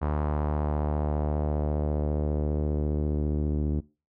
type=tone with low-pass filter sweep; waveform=sawtooth; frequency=74.8 Hz; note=D2; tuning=32 cents sharp; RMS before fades=-27 dBFS; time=0.01-3.81 s; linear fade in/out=20 ms; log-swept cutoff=1100 to 310 Hz; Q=1.7; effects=noise-tail reverb RT60 0.3 s tail -21 dB re dry